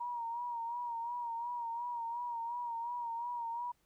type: tone with vibrato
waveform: sine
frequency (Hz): 945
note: A#5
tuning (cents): +23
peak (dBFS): -36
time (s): 0-3.72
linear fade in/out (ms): 10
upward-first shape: sine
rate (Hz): 2.8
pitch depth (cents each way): 50
effects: pink hiss -75 dBFS RMS until 3.85 s